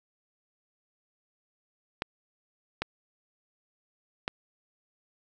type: clicks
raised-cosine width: 0.3 ms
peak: -13 dBFS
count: 3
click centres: 2.021 / 2.82 / 4.279 s
effects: none